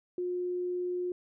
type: tone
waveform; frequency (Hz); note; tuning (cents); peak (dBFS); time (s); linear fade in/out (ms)
sine; 358.3; F4; +44; -30; 0.18-1.12; 2
effects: none